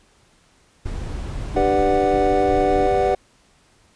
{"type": "noise", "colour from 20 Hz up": "brown", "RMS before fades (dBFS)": -28, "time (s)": [0.85, 3.15], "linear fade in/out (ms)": 10}
{"type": "tone with vibrato", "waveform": "sine", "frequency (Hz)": 298.4, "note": "D4", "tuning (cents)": 28, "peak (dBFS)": -24, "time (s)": [1.54, 2.88], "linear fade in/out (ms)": 20, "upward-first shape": "sine", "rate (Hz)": 14, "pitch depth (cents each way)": 15}
{"type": "chord", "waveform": "triangle", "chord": "G major seventh", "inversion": "none", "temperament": "equal", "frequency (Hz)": [392, 493.9, 587.3, 740], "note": ["G4", "B4", "D5", "F#5"], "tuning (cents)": [0, 0, 0, 0], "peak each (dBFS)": [-19, -20, -22, -18], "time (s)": [1.56, 3.15], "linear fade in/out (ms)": 5}
{"effects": ["pink hiss -57 dBFS RMS until 3.95 s", "resampled to 22050 Hz"]}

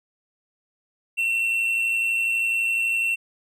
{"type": "tone with amplitude modulation", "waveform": "triangle", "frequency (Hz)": 2707, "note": "E7", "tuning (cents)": 45, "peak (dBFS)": -17, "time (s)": [1.17, 3.16], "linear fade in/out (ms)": 20, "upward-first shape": "sine", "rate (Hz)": 112, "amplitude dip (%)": 40, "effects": []}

